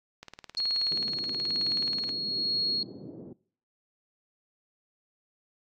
click train, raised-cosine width 0.2 ms, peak -25 dBFS, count 36, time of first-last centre 0.23-2.092 s, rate 18.8 Hz
sine tone with tremolo, 4308 Hz, C8, 50 cents sharp, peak -25 dBFS, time 0.57-2.83 s, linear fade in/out 2 ms, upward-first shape sine, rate 1.1 Hz, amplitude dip 45%
white band-pass noise, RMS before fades -44 dBFS, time 0.91-3.33 s, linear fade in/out 5 ms, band 130 to 390 Hz, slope 24 dB/octave
effects noise-tail reverb RT60 0.5 s tail -22 dB re dry + AAC 48 kbps

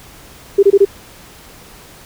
sine tone bursts, 397.6 Hz, G4, 25 cents sharp, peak -4 dBFS, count 4, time 0.58-0.852 s, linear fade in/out 10 ms, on 50 ms, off 24 ms, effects pink hiss -40 dBFS RMS until 2.05 s

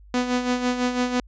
sawtooth tone with tremolo, 248.3 Hz, B3, 9 cents sharp, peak -15 dBFS, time 0.14-1.2 s, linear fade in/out 2 ms, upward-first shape sine, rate 6 Hz, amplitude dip 60%, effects added 50 Hz sine -45 dBFS peak until 1.27 s + resampled to 16000 Hz

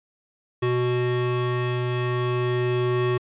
square tone pair together, 123.47 / 370 Hz, B2 / F#4, 0 / 0 cents, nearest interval octave + perfect fifth, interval 1900 cents, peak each -25 dBFS, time 0.62-3.18 s, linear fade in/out 10 ms, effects resampled to 8000 Hz

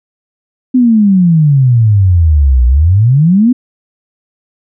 sine exponential two-way sweep, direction down then up, 259.5 to 59.4 to 259.5 Hz, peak -4 dBFS, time 0.74-3.53 s, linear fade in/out 10 ms, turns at 2.66 s, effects none

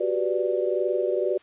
sine chord, G major seventh, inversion third, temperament equal, 370 / 392 / 493.9 / 587.3 Hz, F#4 / G4 / B4 / D5, 0 / 0 / 0 / 0 cents, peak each -26 / -29 / -28 / -27 dBFS, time 0-1.38 s, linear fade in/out 10 ms, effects white hiss -56 dBFS RMS until 1.42 s + resampled to 8000 Hz

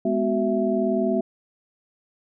sine tone cluster, 208.9 / 249.1 / 373.8 / 662 Hz, G#3 / B3 / F#4 / E5, +10 / +15 / +18 / +7 cents, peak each -25 dBFS, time 0.05-1.21 s, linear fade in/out 5 ms, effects none

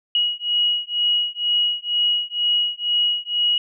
sine beating tone pair, 2902 / 2904.1 Hz, F#7 / F#7, -34 / -33 cents, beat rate 2.1 Hz, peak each -21 dBFS, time 0.15-3.58 s, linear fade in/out 2 ms, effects none

